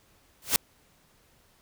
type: noise with exponential growth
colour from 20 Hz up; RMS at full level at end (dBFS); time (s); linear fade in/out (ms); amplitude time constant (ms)
white; -18; 0.42-0.56; 1; 30
effects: pink hiss -63 dBFS RMS until 1.61 s